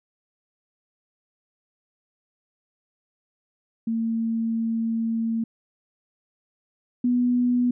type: tone pair in turn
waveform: sine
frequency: 226.9 / 245.5 Hz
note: A#3 / B3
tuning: -47 / -10 cents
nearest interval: minor second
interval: 137 cents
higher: second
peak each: -22 / -18 dBFS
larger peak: second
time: 3.87-5.44 / 7.04-7.71 s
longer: first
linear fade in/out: 5 ms
effects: none